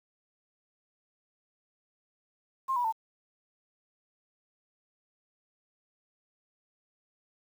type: tone with pitch steps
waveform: sine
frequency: 1061 / 972.9 / 892.2 Hz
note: C6 / B5 / A5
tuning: +24 / -26 / +24 cents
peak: -26 dBFS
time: 2.68-2.926 s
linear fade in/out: 20 ms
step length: 82 ms
effects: 9-bit